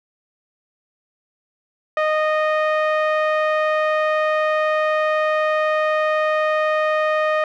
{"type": "tone with low-pass filter", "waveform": "sawtooth", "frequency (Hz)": 618, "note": "D#5", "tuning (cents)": -12, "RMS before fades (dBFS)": -19, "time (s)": [1.97, 7.44], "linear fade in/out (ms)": 2, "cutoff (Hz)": 1900, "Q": 1.4, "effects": []}